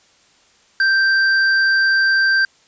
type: tone with hard clipping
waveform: sine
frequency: 1568 Hz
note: G6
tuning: in tune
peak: -14 dBFS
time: 0.8-2.45 s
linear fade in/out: 2 ms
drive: 10 dB
effects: white hiss -54 dBFS RMS until 2.67 s + resampled to 16000 Hz